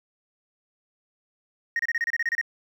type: tone bursts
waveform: sine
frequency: 1864.7 Hz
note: A#6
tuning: in tune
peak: -20 dBFS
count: 11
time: 1.76-2.413 s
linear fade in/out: 2 ms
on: 33 ms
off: 29 ms
effects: tanh soft clip ceiling -20 dBFS + 9-bit